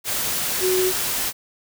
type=tone in noise; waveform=sine; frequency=370.6 Hz; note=F#4; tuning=3 cents sharp; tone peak=-18 dBFS; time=0.6-0.93 s; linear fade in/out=50 ms; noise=white; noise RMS=-24 dBFS; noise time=0.04-1.33 s; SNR=+3 dB; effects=none